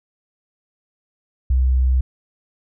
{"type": "tone", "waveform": "sine", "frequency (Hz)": 64.1, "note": "C2", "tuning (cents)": -35, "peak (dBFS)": -13, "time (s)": [1.5, 2.01], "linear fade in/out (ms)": 5, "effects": []}